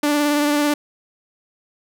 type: tone with vibrato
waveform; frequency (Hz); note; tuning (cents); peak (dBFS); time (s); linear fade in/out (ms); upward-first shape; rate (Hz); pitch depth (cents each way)
sawtooth; 293.4; D4; -2; -12; 0.03-0.74; 5; triangle; 18; 27
effects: none